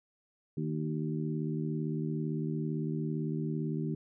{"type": "harmonic tone with a mistuned harmonic", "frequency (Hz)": 77.78, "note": "D#2", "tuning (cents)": 0, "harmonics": [2, 3, 4, 5], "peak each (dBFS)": [-33, -37, -39, -41], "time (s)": [0.57, 3.95], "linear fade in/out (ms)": 5, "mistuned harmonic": 5, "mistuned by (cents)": -21, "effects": []}